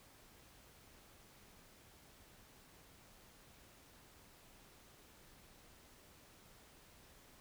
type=silence; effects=pink hiss -63 dBFS RMS until 7.4 s